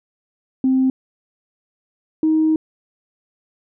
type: tone pair in turn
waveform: sine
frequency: 261.6 / 314.7 Hz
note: C4 / D#4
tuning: 0 / +20 cents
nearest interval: minor third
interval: 320 cents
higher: second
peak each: -12 dBFS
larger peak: neither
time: 0.64-0.9 / 2.23-2.56 s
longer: second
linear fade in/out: 2 ms
effects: tanh soft clip ceiling -8 dBFS